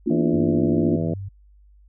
sine chord, Bb major, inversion none, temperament equal, 233.1 / 293.7 / 349.2 Hz, Bb3 / D4 / F4, 0 / 0 / 0 cents, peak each -23 dBFS, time 0.06-0.97 s, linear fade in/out 10 ms
harmonic tone, 82.2 Hz, E2, 4 cents flat, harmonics 2 / 3 / 4 / 5 / 6 / 7 / 8, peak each -24 / -29 / -30 / -34 / -32 / -34 / -34 dBFS, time 0.1-1.14 s, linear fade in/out 5 ms
sine tone, 98 Hz, G2, in tune, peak -29 dBFS, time 0.33-1.29 s, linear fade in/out 10 ms
effects added 50 Hz sine -49 dBFS peak until 1.88 s

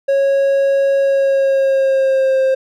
triangle tone with pitch glide, 550 to 529.1 Hz, C#5 to C5, -14 to +19 cents, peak -9 dBFS, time 0.08-2.55 s, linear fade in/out 10 ms, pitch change -67 cents, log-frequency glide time 1-2.41 s, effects none

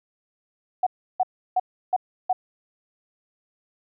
sine tone bursts, 740 Hz, F#5, in tune, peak -17 dBFS, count 5, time 0.83-2.33 s, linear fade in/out 5 ms, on 36 ms, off 330 ms, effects none

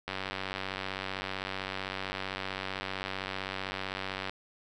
click train, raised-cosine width 0.3 ms, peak -18 dBFS, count 404, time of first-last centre 0.08-4.295 s, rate 95.6 Hz, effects none

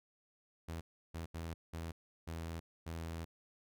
sawtooth tone bursts at uneven times, 82.41 Hz, E2, in tune, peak -37 dBFS, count 6, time 0.68-0.81 / 1.14-1.26 / 1.34-1.54 / 1.73-1.92 / 2.27-2.6 / 2.86-3.25 s, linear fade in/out 10 ms, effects none

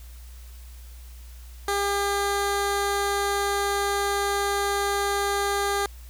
15% pulse tone with low-pass filter, 401.9 Hz, G4, 43 cents sharp, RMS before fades -25 dBFS, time 1.68-5.86 s, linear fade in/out 2 ms, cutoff 11000 Hz, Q 1.2, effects added 60 Hz sine -40 dBFS peak until 6.09 s + white hiss -53 dBFS RMS until 6.09 s

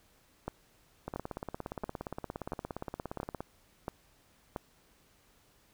two click trains, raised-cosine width 1 ms, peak -23 / -21 dBFS, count 41 / 7, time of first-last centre 1.08-3.406 / 0.48-4.562 s, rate 17.2 / 1.47 Hz, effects pink hiss -66 dBFS RMS until 5.73 s

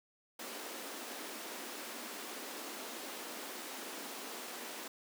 pink high-pass noise, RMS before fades -45 dBFS, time 0.39-4.88 s, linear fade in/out 5 ms, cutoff 230 Hz, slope 48 dB/octave, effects none

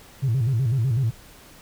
sine tone with vibrato, 123 Hz, B2, 7 cents flat, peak -17 dBFS, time 0.22-1.11 s, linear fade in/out 20 ms, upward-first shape square, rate 8 Hz, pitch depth 160 cents each way, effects tanh soft clip ceiling -16 dBFS + pink hiss -48 dBFS RMS until 1.61 s

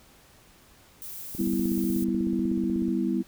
violet noise, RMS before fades -39 dBFS, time 1.02-2.04 s, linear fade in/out 0 ms
click train, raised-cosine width 3 ms, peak -25 dBFS, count 26, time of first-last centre 1.35-2.884 s, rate 16.3 Hz
sine chord, E minor, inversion first, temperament equal, 196 / 246.9 / 329.6 Hz, G3 / B3 / E4, 0 / 0 / 0 cents, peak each -28 dBFS, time 1.38-3.23 s, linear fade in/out 20 ms
effects pink hiss -56 dBFS RMS until 3.27 s

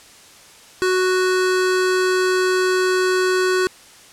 square tone pair together, 370 / 1481.3 Hz, F#4 / F#6, 0 / +2 cents, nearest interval 2 octaves, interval 2402 cents, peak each -17 / -24 dBFS, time 0.82-3.67 s, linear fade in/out 0 ms, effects white hiss -45 dBFS RMS until 4.12 s + low-pass 9000 Hz 12 dB/octave

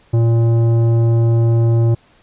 sine tone with tanh clipping, 115.6 Hz, A#2, 14 cents flat, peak -12 dBFS, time 0.13-1.95 s, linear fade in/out 10 ms, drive 12 dB, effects pink hiss -52 dBFS RMS until 2.22 s + resampled to 8000 Hz

